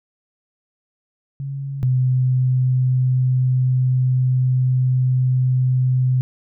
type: tone pair in turn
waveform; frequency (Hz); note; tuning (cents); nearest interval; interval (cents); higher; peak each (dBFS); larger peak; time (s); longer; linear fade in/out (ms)
sine; 137.9 / 128.01; C#3 / C3; -9 / -37; minor second; 128; first; -24 / -14; second; 1.4-1.83 / 1.83-6.21; second; 0
effects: none